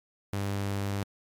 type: tone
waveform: sawtooth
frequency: 99.7 Hz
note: G2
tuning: 30 cents sharp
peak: -25 dBFS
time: 0.33-1.03 s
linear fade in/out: 0 ms
effects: MP3 96 kbps